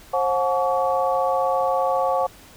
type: tone cluster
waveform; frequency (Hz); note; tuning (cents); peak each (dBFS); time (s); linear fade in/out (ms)
sine; 534 / 726 / 861 / 1134; C5 / F#5 / A5 / C#6; +35 / -33 / -38 / +39; -22 / -23 / -26 / -26; 0.13-2.27; 10
effects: pink hiss -47 dBFS RMS until 2.56 s